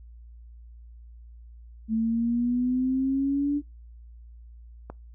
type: exponential sweep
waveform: sine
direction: up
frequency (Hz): 220 to 292.3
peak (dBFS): -22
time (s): 1.88-3.62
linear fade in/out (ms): 50
type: click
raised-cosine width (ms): 1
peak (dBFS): -23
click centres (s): 4.9
effects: noise-tail reverb RT60 0.2 s tail -25 dB re dry + added 58 Hz sine -44 dBFS peak until 5.14 s